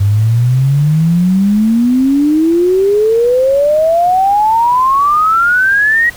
sine exponential sweep, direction up, 98 to 1921 Hz, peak -7 dBFS, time 0-6.1 s, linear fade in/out 10 ms, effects pink hiss -34 dBFS RMS until 6.16 s

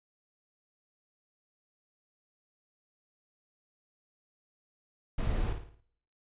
brown noise with echo, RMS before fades -30 dBFS, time 5.18-5.53 s, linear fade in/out 5 ms, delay 55 ms, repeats 5, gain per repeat -7 dB, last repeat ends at 5.805 s, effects noise-tail reverb RT60 0.7 s tail -22 dB re dry + resampled to 8000 Hz

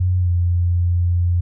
sine tone with pitch glide, 91 to 87.55 Hz, F#2 to F2, -28 to +5 cents, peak -14 dBFS, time 0-1.41 s, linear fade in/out 10 ms, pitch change -67 cents, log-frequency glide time 0.19-0.3 s, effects none

